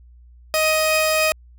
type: tone pair together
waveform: sawtooth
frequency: 626.9 / 2504 Hz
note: D#5 / D#7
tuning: +13 / +10 cents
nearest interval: 2 octaves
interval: 2397 cents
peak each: -14 / -18 dBFS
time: 0.54-1.32 s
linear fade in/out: 0 ms
effects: added 60 Hz sine -44 dBFS peak until 1.58 s